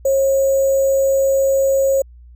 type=tone with sample-and-hold; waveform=sine; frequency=542 Hz; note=C#5; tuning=39 cents flat; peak=-12 dBFS; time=0.05-2.02 s; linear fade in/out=5 ms; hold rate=7350 Hz; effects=added 60 Hz sine -39 dBFS peak until 2.35 s